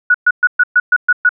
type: tone bursts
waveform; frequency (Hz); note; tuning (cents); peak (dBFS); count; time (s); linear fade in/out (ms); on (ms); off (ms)
sine; 1465; F#6; -18; -6; 8; 0.1-1.292; 5; 44; 120
effects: none